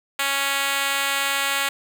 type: tone with high-pass filter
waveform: 5% pulse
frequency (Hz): 277.2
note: C#4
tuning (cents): 0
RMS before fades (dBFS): -23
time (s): 0.19-1.69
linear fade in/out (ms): 5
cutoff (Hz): 710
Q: 0.51
effects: none